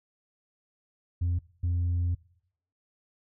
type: tone bursts at uneven times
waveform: sine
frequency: 87.31 Hz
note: F2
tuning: in tune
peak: -22 dBFS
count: 2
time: 1.21-1.39 / 1.63-2.15 s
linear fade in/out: 10 ms
effects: noise-tail reverb RT60 0.7 s tail -23 dB re dry + tanh soft clip ceiling -23 dBFS